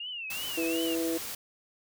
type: tone with vibrato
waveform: sine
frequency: 2780 Hz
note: F7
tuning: 9 cents flat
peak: -35 dBFS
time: 0-0.95 s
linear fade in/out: 5 ms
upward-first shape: triangle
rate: 2.7 Hz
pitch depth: 170 cents each way
type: noise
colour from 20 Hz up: white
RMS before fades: -38 dBFS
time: 0.3-1.35 s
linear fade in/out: 5 ms
type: harmonic tone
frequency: 164.7 Hz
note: E3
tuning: 1 cent flat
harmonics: 2 / 3 / 4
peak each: -29 / -34 / -41 dBFS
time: 0.57-1.18 s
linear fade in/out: 10 ms
effects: none